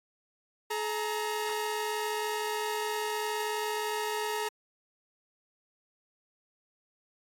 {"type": "tone pair together", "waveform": "sawtooth", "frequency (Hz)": [426.5, 932.3], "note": ["G#4", "A#5"], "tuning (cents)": [46, 0], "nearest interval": "octave + major second", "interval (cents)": 1354, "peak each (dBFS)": [-29, -30], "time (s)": [0.7, 4.49], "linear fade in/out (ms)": 10, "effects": ["AAC 48 kbps"]}